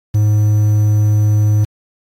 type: tone with quantisation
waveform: triangle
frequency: 105.6 Hz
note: G#2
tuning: 29 cents sharp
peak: -7 dBFS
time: 0.14-1.65 s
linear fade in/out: 10 ms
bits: 6
effects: AAC 64 kbps